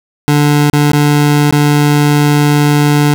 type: tone with dropouts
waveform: 25% pulse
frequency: 146.83 Hz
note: D3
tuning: in tune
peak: -3 dBFS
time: 0.28-3.14 s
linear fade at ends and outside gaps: 0 ms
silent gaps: 0.699-0.732 / 0.918-0.933 / 1.509-1.525 s
effects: none